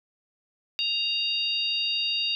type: harmonic tone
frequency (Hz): 932.3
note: A#5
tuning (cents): 0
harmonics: 3 / 4 / 5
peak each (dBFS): -27 / -29 / -31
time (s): 0.79-2.35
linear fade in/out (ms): 0
effects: none